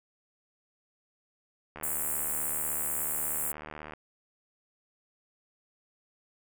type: click train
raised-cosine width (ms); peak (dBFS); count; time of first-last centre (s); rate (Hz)
0.5; -26; 167; 1.76-3.936; 76.3
type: high-pass noise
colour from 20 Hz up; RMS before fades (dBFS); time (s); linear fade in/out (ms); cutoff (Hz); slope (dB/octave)
pink; -32; 1.83-3.52; 5; 7500; 96
effects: none